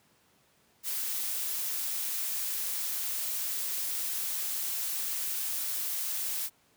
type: noise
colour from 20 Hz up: blue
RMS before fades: -33 dBFS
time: 0.83-6.5 s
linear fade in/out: 50 ms
effects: pink hiss -66 dBFS RMS until 6.76 s + high-pass 100 Hz 12 dB/octave